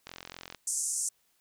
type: click train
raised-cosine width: 0.2 ms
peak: -24 dBFS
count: 22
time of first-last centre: 0.07-0.547 s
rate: 44 Hz
type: band-pass noise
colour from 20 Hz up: white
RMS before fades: -32 dBFS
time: 0.67-1.09 s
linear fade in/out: 5 ms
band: 6200 to 9400 Hz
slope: 48 dB/octave
effects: white hiss -71 dBFS RMS until 1.4 s